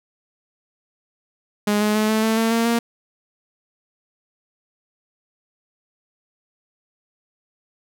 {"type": "tone with pitch steps", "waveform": "sawtooth", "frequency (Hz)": [207.7, 211.2, 214.8, 218.4, 222.1, 225.8, 229.7, 233.5], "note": ["G#3", "G#3", "A3", "A3", "A3", "A3", "A#3", "A#3"], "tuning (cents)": [0, 29, -41, -13, 16, 45, -25, 3], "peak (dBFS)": -13, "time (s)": [1.67, 2.79], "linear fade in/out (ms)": 5, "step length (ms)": 140, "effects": []}